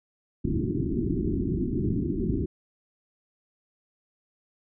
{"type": "low-pass noise", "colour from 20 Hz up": "white", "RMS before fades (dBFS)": -27, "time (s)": [0.44, 2.46], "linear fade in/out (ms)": 10, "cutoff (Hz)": 380, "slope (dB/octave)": 96, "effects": []}